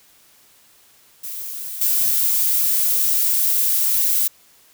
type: noise with level steps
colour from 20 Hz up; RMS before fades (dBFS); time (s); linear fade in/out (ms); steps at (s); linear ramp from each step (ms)
violet; -30 / -18; 1.23-4.28; 10; 1.81; 5
effects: white hiss -53 dBFS RMS until 4.73 s